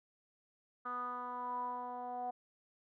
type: tone with low-pass filter sweep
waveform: 10% pulse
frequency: 246.9 Hz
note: B3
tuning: in tune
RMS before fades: -41 dBFS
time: 0.85-2.31 s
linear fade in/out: 10 ms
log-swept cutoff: 1300 to 760 Hz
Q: 9.1
effects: none